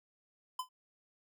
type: tone with exponential decay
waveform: square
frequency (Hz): 1017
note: C6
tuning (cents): -50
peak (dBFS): -32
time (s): 0.59-0.69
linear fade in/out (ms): 5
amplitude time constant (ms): 20
effects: none